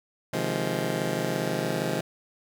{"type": "chord", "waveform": "15% pulse", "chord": "F minor seventh", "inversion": "second", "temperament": "just", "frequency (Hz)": [130.96, 157.15, 174.61, 209.5], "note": ["C3", "Eb3", "F3", "Ab3"], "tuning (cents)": [2, 18, 0, 15], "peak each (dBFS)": -26, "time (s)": [0.33, 2.01], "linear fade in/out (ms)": 5, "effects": []}